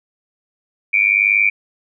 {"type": "tone with amplitude modulation", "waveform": "sine", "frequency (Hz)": 2349, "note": "D7", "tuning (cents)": 0, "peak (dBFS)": -7, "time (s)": [0.93, 1.5], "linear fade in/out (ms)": 10, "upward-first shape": "sine", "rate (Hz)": 101, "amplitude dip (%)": 100, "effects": []}